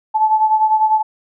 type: beating tone pair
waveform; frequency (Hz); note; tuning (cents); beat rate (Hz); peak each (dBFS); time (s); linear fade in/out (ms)
sine; 867 / 877; A5 / A5; -26 / -6; 10; -12 / -18; 0.14-1.03; 20
effects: none